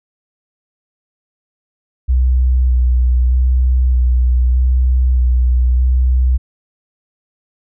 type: tone with vibrato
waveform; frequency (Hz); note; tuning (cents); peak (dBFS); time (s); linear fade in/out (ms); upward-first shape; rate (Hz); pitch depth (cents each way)
sine; 62.5; B1; +21; -9; 2.08-6.38; 20; square; 0.81; 19
effects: none